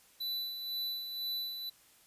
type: tone with tremolo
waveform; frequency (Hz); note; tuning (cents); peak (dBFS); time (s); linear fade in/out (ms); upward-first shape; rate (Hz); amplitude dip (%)
square; 3980; B7; +13; -34; 0.2-1.7; 10; sine; 2; 50
effects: white hiss -63 dBFS RMS until 2.06 s + resampled to 32000 Hz